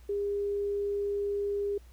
sine tone, 404.9 Hz, G#4, 44 cents flat, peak -28 dBFS, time 0.09-1.78 s, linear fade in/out 5 ms, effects added 60 Hz sine -50 dBFS peak until 1.92 s + pink hiss -63 dBFS RMS until 1.92 s

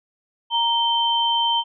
sine tone pair together, 932.3 / 3110 Hz, A#5 / G7, 0 / -14 cents, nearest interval octave + major sixth, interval 2086 cents, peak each -20 dBFS, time 0.5-1.64 s, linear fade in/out 50 ms, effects none

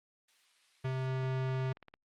violet noise, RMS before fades -47 dBFS, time 0.28-1.07 s, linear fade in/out 5 ms
square tone, 130.81 Hz, C3, in tune, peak -32 dBFS, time 0.84-1.73 s, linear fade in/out 10 ms
click train, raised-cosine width 0.3 ms, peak -35 dBFS, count 9, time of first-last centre 1.49-1.939 s, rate 17.8 Hz
effects low-pass 3000 Hz 12 dB/octave + Opus 32 kbps

